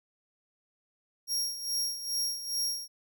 sawtooth tone with tremolo, 5590 Hz, F8, 1 cent sharp, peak -25 dBFS, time 1.27-2.88 s, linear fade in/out 50 ms, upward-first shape sine, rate 2.4 Hz, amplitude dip 70%, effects none

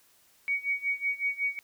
sine tone with tremolo, 2247 Hz, C#7, 23 cents sharp, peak -24 dBFS, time 0.48-1.59 s, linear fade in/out 0 ms, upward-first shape sine, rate 5.4 Hz, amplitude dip 90%, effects white hiss -63 dBFS RMS until 1.63 s

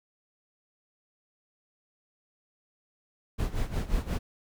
brown noise with tremolo, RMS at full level -27 dBFS, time 3.38-4.19 s, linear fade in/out 20 ms, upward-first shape sine, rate 5.6 Hz, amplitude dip 80%, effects none

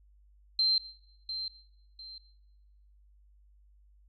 sine tone with echo, 4131 Hz, C8, 23 cents flat, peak -23 dBFS, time 0.59-0.78 s, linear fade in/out 2 ms, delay 700 ms, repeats 2, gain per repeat -10 dB, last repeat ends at 2.18 s, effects noise-tail reverb RT60 1.0 s tail -19 dB re dry + added 50 Hz sine -58 dBFS peak until 4.08 s

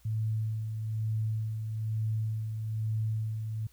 sine tone with tremolo, 109.7 Hz, A2, 5 cents flat, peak -27 dBFS, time 0.05-3.67 s, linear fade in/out 5 ms, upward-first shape sine, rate 1.1 Hz, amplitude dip 45%, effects added 60 Hz sine -61 dBFS peak until 3.72 s + white hiss -65 dBFS RMS until 3.72 s

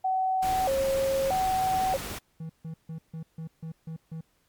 sine tone with vibrato, 638 Hz, D#5, 43 cents sharp, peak -23 dBFS, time 0.04-1.97 s, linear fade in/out 10 ms, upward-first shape square, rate 0.79 Hz, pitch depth 290 cents each way
pink noise, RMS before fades -36 dBFS, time 0.42-2.19 s, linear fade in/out 10 ms
triangle tone bursts, 161.2 Hz, E3, 38 cents flat, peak -32 dBFS, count 8, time 2.4-4.21 s, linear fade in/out 5 ms, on 95 ms, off 150 ms
effects pink hiss -69 dBFS RMS until 4.48 s + MP3 96 kbps

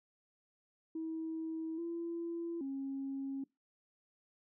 sine tone with pitch steps, 322.2 / 337.6 / 272.1 Hz, E4 / E4 / C#4, -39 / +41 / -32 cents, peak -36 dBFS, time 0.95-3.44 s, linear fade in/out 5 ms, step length 830 ms, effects noise-tail reverb RT60 0.2 s tail -22 dB re dry + tanh soft clip ceiling -32 dBFS

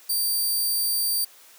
5% pulse tone, 4663 Hz, D8, 13 cents flat, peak -15 dBFS, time 0.09-1.25 s, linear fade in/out 10 ms, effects white hiss -51 dBFS RMS until 1.58 s + high-pass 400 Hz 12 dB/octave

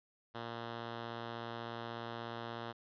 5% pulse tone, 116.54 Hz, A#2, in tune, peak -30 dBFS, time 0.34-2.73 s, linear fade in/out 20 ms, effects resampled to 11025 Hz

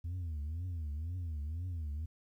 sine tone with vibrato, 81.5 Hz, E2, 19 cents flat, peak -33 dBFS, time 0.04-2.06 s, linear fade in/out 10 ms, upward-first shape triangle, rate 2 Hz, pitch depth 230 cents each way, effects tanh soft clip ceiling -35 dBFS + 12-bit

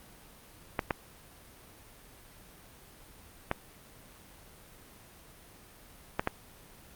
clicks, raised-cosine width 0.5 ms, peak -12 dBFS, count 5, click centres 0.792 / 0.908 / 3.514 / 6.195 / 6.274 s, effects pink hiss -54 dBFS RMS until 6.95 s + Opus 32 kbps

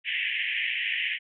pink band-pass noise, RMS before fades -29 dBFS, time 0.04-1.19 s, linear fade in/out 50 ms, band 1800 to 3100 Hz, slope 96 dB/octave, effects none

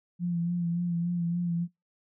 sine tone with vibrato, 172.5 Hz, F3, 21 cents flat, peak -26 dBFS, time 0.19-1.68 s, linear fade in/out 50 ms, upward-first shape sine, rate 3.5 Hz, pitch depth 34 cents each way, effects noise-tail reverb RT60 0.2 s tail -24 dB re dry

